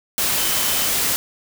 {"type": "tone in noise", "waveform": "sine", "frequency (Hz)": 3058, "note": "G7", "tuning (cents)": -44, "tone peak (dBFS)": -30, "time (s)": [0.38, 0.89], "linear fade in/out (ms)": 0, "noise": "white", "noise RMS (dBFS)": -20, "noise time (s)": [0.18, 1.16], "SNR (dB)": -13, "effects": []}